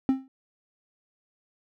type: tone with exponential decay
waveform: triangle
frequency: 265 Hz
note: C4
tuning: 22 cents sharp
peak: -14 dBFS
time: 0.09-0.28 s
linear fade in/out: 1 ms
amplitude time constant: 40 ms
effects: none